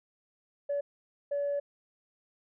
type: tone bursts at uneven times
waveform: sine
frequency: 571 Hz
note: D5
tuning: 49 cents flat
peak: -27 dBFS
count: 2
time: 0.69-0.81 / 1.31-1.6 s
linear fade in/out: 10 ms
effects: tanh soft clip ceiling -25 dBFS